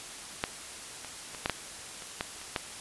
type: clicks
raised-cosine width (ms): 0.3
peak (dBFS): -11 / -25 / -25 / -11 / -11 / -27 / -14 / -28 / -12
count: 9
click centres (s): 0.439 / 1.047 / 1.348 / 1.459 / 1.497 / 2.022 / 2.209 / 2.415 / 2.562
effects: white hiss -43 dBFS RMS until 2.8 s + resampled to 24000 Hz